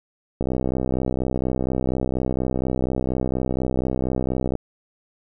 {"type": "click train", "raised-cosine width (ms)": 2, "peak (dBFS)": -10, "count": 267, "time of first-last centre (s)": [0.41, 4.553], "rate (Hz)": 64.2, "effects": []}